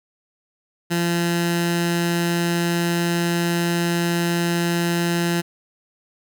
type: tone with notch filter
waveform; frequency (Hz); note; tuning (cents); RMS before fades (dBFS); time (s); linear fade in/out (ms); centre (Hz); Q
15% pulse; 171.5; F3; -31; -21; 0.9-5.42; 20; 570; 1.2
effects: none